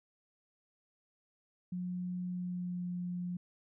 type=tone with pitch glide; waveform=sine; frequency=179.9 to 177.73 Hz; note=F#3 to F3; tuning=-48 to +31 cents; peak=-35 dBFS; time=1.72-3.37 s; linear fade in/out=5 ms; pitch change=-21 cents; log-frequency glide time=2.29-2.87 s; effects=none